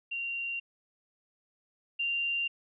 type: tone pair in turn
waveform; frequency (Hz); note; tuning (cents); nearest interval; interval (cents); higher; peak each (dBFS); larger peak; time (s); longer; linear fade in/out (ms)
sine; 2764 / 2779; F7 / F7; -19 / -9; unison; 10; second; -32 / -28; second; 0.11-0.6 / 1.99-2.48; neither; 10
effects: none